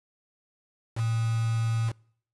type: tone with quantisation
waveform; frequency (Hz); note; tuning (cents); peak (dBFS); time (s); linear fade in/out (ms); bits
sine; 113.7; A#2; -43; -24; 0.95-1.93; 50; 6
effects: noise-tail reverb RT60 0.6 s tail -26 dB re dry + resampled to 24000 Hz